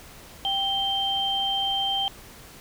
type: tone pair together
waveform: sine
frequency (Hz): 785 / 3140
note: G5 / G7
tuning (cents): +2 / +2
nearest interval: 2 octaves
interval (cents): 2400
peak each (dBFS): -28 / -24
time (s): 0.45-2.08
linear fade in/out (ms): 0
effects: pink hiss -46 dBFS RMS until 2.6 s